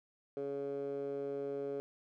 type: tone with band-pass filter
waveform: 15% pulse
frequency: 140 Hz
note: C#3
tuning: 18 cents sharp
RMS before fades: -39 dBFS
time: 0.37-1.8 s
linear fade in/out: 0 ms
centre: 450 Hz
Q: 3.7
effects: none

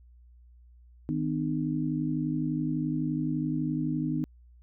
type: tone cluster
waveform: sine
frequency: 155.9 / 252.5 / 304.3 Hz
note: D#3 / B3 / D#4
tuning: +4 / +39 / -38 cents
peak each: -31 dBFS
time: 1.09-4.24 s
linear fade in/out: 0 ms
effects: added 60 Hz sine -52 dBFS peak until 4.62 s

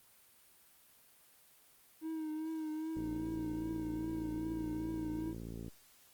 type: tone with vibrato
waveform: triangle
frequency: 314.7 Hz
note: D#4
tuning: 20 cents sharp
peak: -35 dBFS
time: 2.01-5.35 s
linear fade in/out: 50 ms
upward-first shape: triangle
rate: 2.5 Hz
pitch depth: 44 cents each way
type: click train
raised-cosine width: 3 ms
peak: -32 dBFS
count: 155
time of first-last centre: 2.97-5.681 s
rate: 56.8 Hz
effects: white hiss -64 dBFS RMS until 6.13 s + Opus 32 kbps

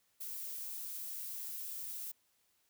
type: noise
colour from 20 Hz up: violet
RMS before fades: -43 dBFS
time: 0.2-2.12 s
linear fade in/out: 10 ms
effects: white hiss -75 dBFS RMS until 2.69 s

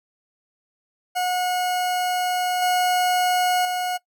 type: tone with level steps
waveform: 40% pulse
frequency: 726 Hz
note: F#5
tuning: 33 cents flat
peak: -20 / -17 / -22 dBFS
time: 1.15-3.98 s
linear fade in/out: 20 ms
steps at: 2.62 / 3.65 s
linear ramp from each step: 2 ms
effects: noise-tail reverb RT60 0.1 s tail -20 dB re dry

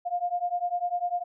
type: beating tone pair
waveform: sine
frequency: 702 / 712 Hz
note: F5 / F5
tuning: +9 / +33 cents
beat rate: 10 Hz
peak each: -29 dBFS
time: 0.05-1.24 s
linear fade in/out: 20 ms
effects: none

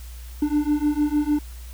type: beating tone pair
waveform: triangle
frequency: 293.4 / 300 Hz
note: D4 / D4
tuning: -2 / +37 cents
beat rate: 6.6 Hz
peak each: -20 dBFS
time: 0.42-1.39 s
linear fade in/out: 5 ms
effects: added 60 Hz sine -35 dBFS peak until 1.73 s + white hiss -48 dBFS RMS until 1.73 s

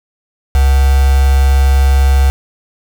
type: tone with quantisation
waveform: sine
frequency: 67.8 Hz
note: C#2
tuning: 38 cents flat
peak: -6 dBFS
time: 0.55-2.3 s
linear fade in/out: 0 ms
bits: 3
effects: none

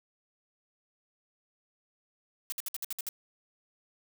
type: noise bursts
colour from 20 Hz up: blue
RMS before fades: -35 dBFS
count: 8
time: 2.5-3.089 s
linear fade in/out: 0 ms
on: 22 ms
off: 59 ms
effects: none

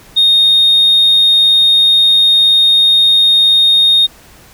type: tone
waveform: sine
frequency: 3699 Hz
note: A#7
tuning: 14 cents flat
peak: -4 dBFS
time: 0.16-4.07 s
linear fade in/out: 20 ms
effects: tanh soft clip ceiling -3 dBFS + pink hiss -41 dBFS RMS until 4.53 s

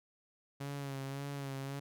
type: tone with vibrato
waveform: sawtooth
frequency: 138.59 Hz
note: C#3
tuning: in tune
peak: -35 dBFS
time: 0.6-1.8 s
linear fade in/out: 10 ms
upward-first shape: sine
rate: 1.8 Hz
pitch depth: 40 cents each way
effects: none

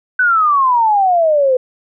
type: exponential sweep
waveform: sine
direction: down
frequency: 1520 to 500 Hz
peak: -9 dBFS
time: 0.19-1.57 s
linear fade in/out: 5 ms
effects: none

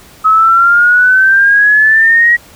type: exponential sweep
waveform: sine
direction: up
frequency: 1277 to 1915 Hz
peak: -4 dBFS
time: 0.24-2.37 s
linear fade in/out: 20 ms
effects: pink hiss -39 dBFS RMS until 2.55 s

